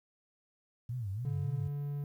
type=tone with vibrato; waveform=sine; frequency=110 Hz; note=A2; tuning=in tune; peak=-34 dBFS; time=0.89-1.68 s; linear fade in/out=5 ms; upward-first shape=sine; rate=3.5 Hz; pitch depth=250 cents each way
type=tone; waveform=triangle; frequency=143.7 Hz; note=D3; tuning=37 cents flat; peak=-32 dBFS; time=1.25-2.04 s; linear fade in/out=2 ms
effects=11-bit